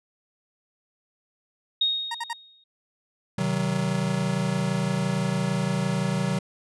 sine tone with exponential decay, 3729 Hz, A#7, in tune, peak -18 dBFS, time 1.81-2.64 s, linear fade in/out 5 ms, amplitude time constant 180 ms
30% pulse tone bursts, 932.3 Hz, A#5, in tune, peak -25 dBFS, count 3, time 2.11-2.332 s, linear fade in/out 5 ms, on 36 ms, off 57 ms
square chord, C diminished, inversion none, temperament just, 130.81 / 156.98 / 188.37 Hz, C3 / Eb3 / Gb3, 0 / +16 / +31 cents, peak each -30 / -29 / -27 dBFS, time 3.38-6.39 s, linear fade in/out 5 ms
effects resampled to 24000 Hz

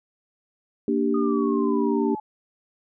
sine chord, G minor, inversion first, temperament equal, 233.1 / 293.7 / 392 Hz, Bb3 / D4 / G4, 0 / 0 / 0 cents, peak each -24 dBFS, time 0.88-2.15 s, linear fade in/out 2 ms
sine exponential sweep, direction down, 1244.5 to 851 Hz, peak -31 dBFS, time 1.14-2.2 s, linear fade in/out 5 ms
effects none

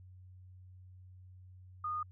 sine tone, 1228 Hz, D#6, 23 cents flat, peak -34 dBFS, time 1.84-2.03 s, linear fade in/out 5 ms, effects added 92 Hz sine -52 dBFS peak until 2.11 s

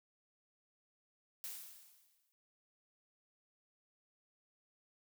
blue noise with exponential decay, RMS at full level -43 dBFS, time 1.44-2.32 s, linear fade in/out 0 ms, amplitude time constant 190 ms, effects none

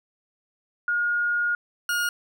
sine / 40% pulse tone pair in turn, 1430 / 1430 Hz, F6 / F6, +41 / +41 cents, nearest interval unison, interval 0 cents, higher neither, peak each -21 / -22 dBFS, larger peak first, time 0.88-1.55 / 1.89-2.09 s, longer first, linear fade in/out 2 ms, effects none

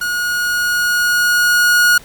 45% pulse tone with level ramp, 1444 Hz, F#6, 43 cents flat, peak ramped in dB -17 to -8 dBFS, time 0.01-1.98 s, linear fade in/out 5 ms, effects pink hiss -41 dBFS RMS until 2.04 s

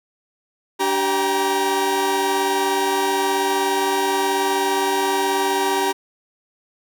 40% pulse tone cluster, 290.7 / 386.5 / 792 / 947 Hz, D4 / G4 / G5 / A#5, -18 / -24 / +18 / +27 cents, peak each -28 / -21 / -25 / -21 dBFS, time 0.79-5.93 s, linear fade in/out 20 ms, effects none

